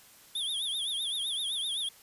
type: tone with vibrato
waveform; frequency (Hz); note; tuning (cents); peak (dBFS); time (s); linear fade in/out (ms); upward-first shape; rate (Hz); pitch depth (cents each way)
square; 3446; A7; -37; -31; 0.35-1.89; 5; triangle; 7.8; 160
effects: white hiss -56 dBFS RMS until 2.02 s + resampled to 32000 Hz